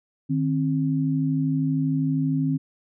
sine tone pair together, 153.7 / 266.4 Hz, D#3 / C4, -21 / +31 cents, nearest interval minor seventh, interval 952 cents, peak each -23 dBFS, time 0.29-2.58 s, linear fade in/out 20 ms, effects none

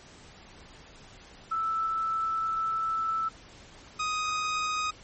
sine / sawtooth tone pair in turn, 1318.5 / 1250.5 Hz, E6 / D#6, 0 / +8 cents, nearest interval minor second, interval 92 cents, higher first, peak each -26 / -24 dBFS, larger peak second, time 1.51-3.29 / 3.99-4.91 s, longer first, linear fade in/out 10 ms, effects pink hiss -51 dBFS RMS until 5.03 s + MP3 32 kbps

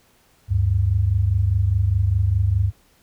sine tone pair together, 74.39 / 99.3 Hz, D2 / G2, +23 / +23 cents, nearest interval perfect fourth, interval 500 cents, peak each -21 / -17 dBFS, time 0.48-2.72 s, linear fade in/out 50 ms, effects pink hiss -58 dBFS RMS until 3.02 s

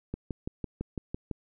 click train, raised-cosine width 3 ms, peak -20 dBFS, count 8, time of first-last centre 0.14-1.313 s, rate 5.97 Hz, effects none

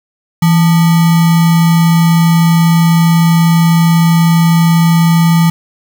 sine tone with sample-and-hold, 166.2 Hz, E3, 15 cents sharp, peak -5 dBFS, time 0.42-5.5 s, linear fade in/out 5 ms, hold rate 1050 Hz, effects none

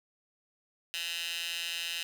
15% pulse tone with high-pass filter, 169.4 Hz, E3, 48 cents sharp, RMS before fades -36 dBFS, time 0.94-2.03 s, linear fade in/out 0 ms, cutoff 2900 Hz, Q 2.8, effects none

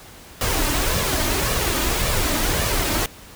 pink noise with flanger, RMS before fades -21 dBFS, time 0.41-3.06 s, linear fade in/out 2 ms, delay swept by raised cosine 1.7 to 3.3 ms, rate 1.8 Hz, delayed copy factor +0.5, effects pink hiss -43 dBFS RMS until 3.35 s

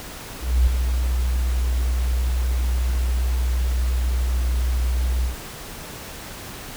sine tone with ADSR envelope, 61.74 Hz, B1, in tune, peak -11 dBFS, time 0.39-5.37 s, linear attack 280 ms, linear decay 6 ms, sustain -7 dB, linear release 130 ms, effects pink hiss -36 dBFS RMS until 6.76 s

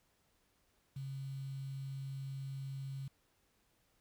sine tone with quantisation, 135.6 Hz, C#3, 38 cents flat, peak -40 dBFS, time 0.96-3.08 s, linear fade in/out 5 ms, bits 10, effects pink hiss -75 dBFS RMS until 4 s

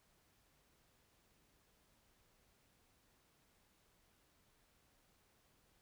silence, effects pink hiss -74 dBFS RMS until 5.81 s

